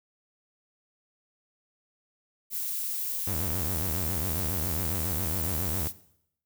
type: noise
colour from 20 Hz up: violet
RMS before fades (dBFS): -32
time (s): 2.5-5.93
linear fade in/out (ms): 50
type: tone with vibrato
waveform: sawtooth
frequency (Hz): 85.5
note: F2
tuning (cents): -36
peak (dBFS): -27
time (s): 3.27-5.88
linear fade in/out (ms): 5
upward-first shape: sine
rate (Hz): 7.3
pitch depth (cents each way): 250
effects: noise-tail reverb RT60 0.7 s tail -17 dB re dry